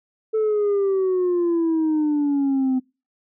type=exponential sweep; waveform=sine; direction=down; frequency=441.7 to 255.9 Hz; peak=-15 dBFS; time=0.33-2.8 s; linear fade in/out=20 ms; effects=noise-tail reverb RT60 0.3 s tail -25 dB re dry + tanh soft clip ceiling -16 dBFS